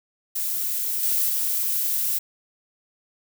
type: noise with level steps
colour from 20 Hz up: violet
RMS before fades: -26 / -22 / -24 dBFS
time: 0.35-2.19 s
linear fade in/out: 10 ms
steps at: 1.03 / 1.29 s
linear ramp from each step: 2 ms
effects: none